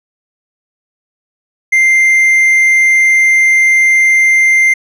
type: tone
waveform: triangle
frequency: 2093 Hz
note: C7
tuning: in tune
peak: -4 dBFS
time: 1.72-4.74 s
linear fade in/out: 10 ms
effects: resampled to 32000 Hz